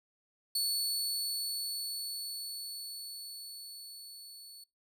sawtooth tone with level ramp, 4434 Hz, C#8, in tune, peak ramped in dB -26 to -46 dBFS, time 0.55-4.64 s, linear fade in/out 5 ms, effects noise-tail reverb RT60 0.2 s tail -22 dB re dry

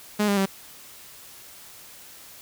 sawtooth tone with pitch steps, 208.9 / 201.2 / 193.79 Hz, G#3 / G3 / G3, +10 / +45 / -20 cents, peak -16 dBFS, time 0.19-0.46 s, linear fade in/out 10 ms, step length 90 ms, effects white hiss -46 dBFS RMS until 2.41 s

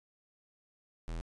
square tone, 41.2 Hz, E1, in tune, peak -37 dBFS, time 1.08-1.21 s, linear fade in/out 0 ms, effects resampled to 22050 Hz

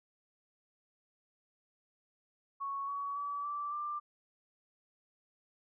sine tone with pitch steps, 1108.7 / 1127.4 / 1146.5 / 1165.8 / 1185.5 Hz, C#6 / C#6 / D6 / D6 / D6, 0 / +29 / -42 / -13 / +16 cents, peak -35 dBFS, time 2.6-4 s, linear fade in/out 20 ms, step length 280 ms, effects none

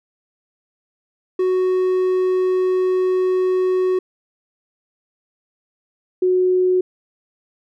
triangle / sine tone pair in turn, 370 / 367 Hz, F#4 / F#4, 0 / -14 cents, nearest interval unison, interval 14 cents, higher first, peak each -13 dBFS, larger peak neither, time 1.39-3.99 / 6.22-6.81 s, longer first, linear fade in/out 5 ms, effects none

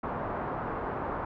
white low-pass noise, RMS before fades -34 dBFS, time 0.03-1.25 s, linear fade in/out 5 ms, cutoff 1200 Hz, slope 24 dB/octave, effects none

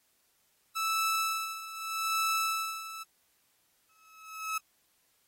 sawtooth tone with tremolo, 1314 Hz, E6, 6 cents flat, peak -23 dBFS, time 0.75-3.04 s, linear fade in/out 20 ms, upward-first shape sine, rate 0.81 Hz, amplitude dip 80%
30% pulse tone with exponential growth, 1294 Hz, E6, 32 cents flat, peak -26 dBFS, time 3.89-4.58 s, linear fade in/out 5 ms, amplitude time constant 150 ms
effects white hiss -71 dBFS RMS until 5.27 s + AAC 48 kbps

